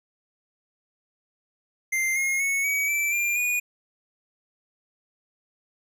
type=tone with pitch steps; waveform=square; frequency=2092 / 2148 / 2206 / 2266 / 2327 / 2389 / 2454 Hz; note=C7 / C7 / C#7 / C#7 / D7 / D7 / D#7; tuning=-1 / +45 / -9 / +37 / -17 / +29 / -25 cents; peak=-23 dBFS; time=1.92-3.6 s; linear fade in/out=10 ms; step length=240 ms; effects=none